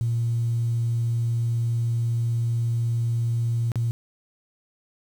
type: tone with dropouts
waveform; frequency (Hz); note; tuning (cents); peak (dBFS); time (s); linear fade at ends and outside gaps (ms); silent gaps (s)
sine; 116.7; A#2; +2; -20; 0.01-3.91; 0; 3.718-3.757
effects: tanh soft clip ceiling -16 dBFS + 8-bit